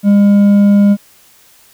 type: tone with hard clipping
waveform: triangle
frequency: 202.4 Hz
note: G#3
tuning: 44 cents flat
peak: -6 dBFS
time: 0.03-0.97 s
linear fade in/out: 50 ms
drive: 7 dB
effects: white hiss -46 dBFS RMS until 1.73 s